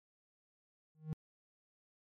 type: tone with exponential growth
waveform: triangle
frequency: 155.9 Hz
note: D#3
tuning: 4 cents sharp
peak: -30 dBFS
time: 0.95-1.13 s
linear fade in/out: 0 ms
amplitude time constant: 39 ms
effects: MP3 96 kbps